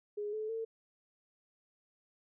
sine tone with pitch steps, 415.3 / 432.4 / 450.3 Hz, G#4 / A4 / A4, 0 / -30 / +40 cents, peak -35 dBFS, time 0.17-0.65 s, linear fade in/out 10 ms, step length 160 ms, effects none

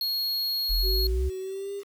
square tone, 4307 Hz, C8, 49 cents sharp, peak -26 dBFS, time 0.01-1.07 s, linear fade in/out 2 ms
sine exponential sweep, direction up, 38.89 to 69.2 Hz, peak -23 dBFS, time 0.69-1.3 s, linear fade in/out 20 ms
sine tone with pitch glide, 375.7 to 400.3 Hz, F#4 to G4, +26 to +36 cents, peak -31 dBFS, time 0.82-1.84 s, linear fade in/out 50 ms, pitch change +110 cents, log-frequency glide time 1.39-1.73 s
effects 8-bit

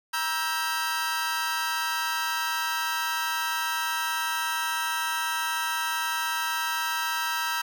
sawtooth chord, E diminished, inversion second, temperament just, 949.3 / 1318.5 / 1582.2 Hz, Bb5 / E6 / G6, +31 / 0 / +16 cents, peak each -27 dBFS, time 0.13-7.62 s, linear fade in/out 10 ms, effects none

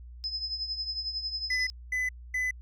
sine tone with tremolo, 5100 Hz, D#8, 42 cents sharp, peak -28 dBFS, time 0.24-1.7 s, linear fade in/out 0 ms, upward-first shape triangle, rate 11 Hz, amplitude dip 75%
triangle tone bursts, 2007 Hz, B6, 27 cents sharp, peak -25 dBFS, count 3, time 1.5-2.51 s, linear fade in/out 5 ms, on 170 ms, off 250 ms
effects added 60 Hz sine -43 dBFS peak until 2.61 s

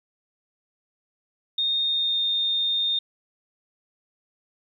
sine tone with pitch glide, 3681 to 3651 Hz, A#7 to A#7, -23 to -37 cents, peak -21 dBFS, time 1.58-2.99 s, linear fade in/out 5 ms, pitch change -14 cents, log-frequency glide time 1.82-2.22 s, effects 10-bit

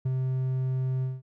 triangle tone with ADSR envelope, 130 Hz, C3, 11 cents flat, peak -21 dBFS, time 0.05-1.22 s, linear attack 10 ms, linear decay 26 ms, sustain -2 dB, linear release 190 ms, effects none

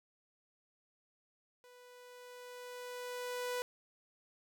sawtooth tone with level ramp, 493.9 Hz, B4, in tune, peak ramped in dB -54 to -31 dBFS, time 1.64-3.62 s, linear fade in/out 0 ms, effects none

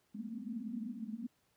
pink band-pass noise, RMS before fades -42 dBFS, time 0.14-1.27 s, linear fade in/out 10 ms, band 210 to 250 Hz, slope 96 dB/octave, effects pink hiss -75 dBFS RMS until 1.56 s + high-pass 80 Hz 12 dB/octave

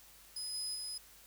30% pulse tone with level steps, 5030 Hz, D#8, 18 cents sharp, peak -35 / -33 / -36 dBFS, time 0.36-0.98 s, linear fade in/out 5 ms, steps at 0.53 / 0.74 s, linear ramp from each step 20 ms, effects added 50 Hz sine -68 dBFS peak until 1.26 s + white hiss -59 dBFS RMS until 1.26 s

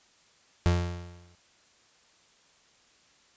35% pulse tone with exponential decay, 87.31 Hz, F2, in tune, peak -17 dBFS, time 0.66-1.35 s, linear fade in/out 0 ms, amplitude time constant 150 ms, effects white hiss -62 dBFS RMS until 3.36 s + resampled to 16000 Hz

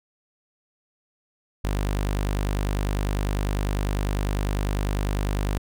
sawtooth tone, 50 Hz, G1, 35 cents sharp, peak -19 dBFS, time 1.64-5.58 s, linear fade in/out 5 ms, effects none

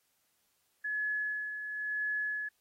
sine tone with tremolo, 1702 Hz, G#6, 42 cents sharp, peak -30 dBFS, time 0.84-2.49 s, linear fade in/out 10 ms, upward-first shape sine, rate 0.98 Hz, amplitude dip 55%, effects white hiss -75 dBFS RMS until 2.6 s + AAC 48 kbps

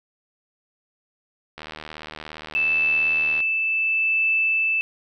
click train, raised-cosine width 0.3 ms, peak -19 dBFS, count 142, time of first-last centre 1.58-3.404 s, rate 77.3 Hz
sine tone with tremolo, 2637 Hz, E7, in tune, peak -17 dBFS, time 2.55-4.81 s, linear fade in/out 0 ms, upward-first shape triangle, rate 0.71 Hz, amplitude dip 30%
effects none

